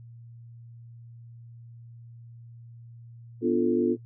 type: chord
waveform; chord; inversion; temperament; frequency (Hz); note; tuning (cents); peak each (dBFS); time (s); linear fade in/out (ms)
sine; B half-diminished seventh; none; equal; 246.9 / 293.7 / 349.2 / 440; B3 / D4 / F4 / A4; 0 / 0 / 0 / 0; -26 / -29 / -24 / -28; 3.41-3.97; 50
effects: noise-tail reverb RT60 0.1 s tail -18 dB re dry + added 117 Hz sine -44 dBFS peak until 4.05 s